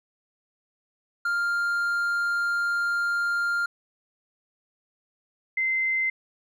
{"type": "tone pair in turn", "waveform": ["triangle", "sine"], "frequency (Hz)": [1399, 2072], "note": ["F6", "C7"], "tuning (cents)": [3, -17], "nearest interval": "perfect fifth", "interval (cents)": 680, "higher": "second", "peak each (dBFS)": [-21, -22], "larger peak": "first", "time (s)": [[1.25, 3.66], [5.57, 6.1]], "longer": "first", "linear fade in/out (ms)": 5, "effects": []}